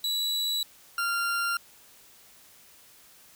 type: tone pair in turn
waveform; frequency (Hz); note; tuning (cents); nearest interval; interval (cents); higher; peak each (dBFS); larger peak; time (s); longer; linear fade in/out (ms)
40% pulse; 3928 / 1388.8; B7 / F6; -10 / -10; octave + tritone; 1800; first; -25; neither; 0.04-0.63 / 0.98-1.57; neither; 2
effects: white hiss -55 dBFS RMS until 3.35 s

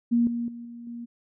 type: tone with level steps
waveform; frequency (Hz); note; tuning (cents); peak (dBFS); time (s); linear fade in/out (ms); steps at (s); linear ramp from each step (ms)
sine; 236.3; A#3; +24; -18 / -26 / -36 / -38 / -34; 0.11-1.06; 20; 0.27 / 0.48 / 0.65 / 0.87; 2
effects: none

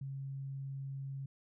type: tone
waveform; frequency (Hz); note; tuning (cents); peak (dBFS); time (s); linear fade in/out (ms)
sine; 136.4; C#3; -28; -39; 0.01-1.26; 5
effects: none

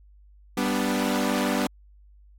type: chord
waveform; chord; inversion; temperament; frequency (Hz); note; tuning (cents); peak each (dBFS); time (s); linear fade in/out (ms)
sawtooth; G major; none; equal; 196 / 246.9 / 293.7; G3 / B3 / D4; 0 / 0 / 0; -24 / -22 / -25; 0.57-1.67; 5
effects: added 50 Hz sine -50 dBFS peak until 2.38 s + AAC 48 kbps

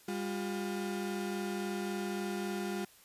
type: tone pair together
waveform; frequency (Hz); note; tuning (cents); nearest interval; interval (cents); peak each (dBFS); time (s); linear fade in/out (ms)
35% pulse; 200 / 356.4; G3 / F4; +35 / +35; minor seventh; 1000; -35 / -36; 0.08-2.85; 5
effects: white hiss -60 dBFS RMS until 3.04 s + resampled to 32000 Hz

